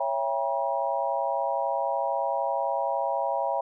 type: chord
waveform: sine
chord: C# diminished seventh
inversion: none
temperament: just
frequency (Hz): 554.4 / 665.2 / 798.3 / 957.9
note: C#5 / E5 / G5 / Bb5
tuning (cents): 0 / +16 / +31 / +47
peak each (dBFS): -30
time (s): 0-3.61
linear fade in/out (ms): 5
effects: none